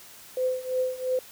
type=tone with tremolo; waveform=sine; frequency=511 Hz; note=C5; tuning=41 cents flat; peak=-21 dBFS; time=0.37-1.19 s; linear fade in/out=2 ms; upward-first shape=triangle; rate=2.9 Hz; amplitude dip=90%; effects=white hiss -48 dBFS RMS until 1.31 s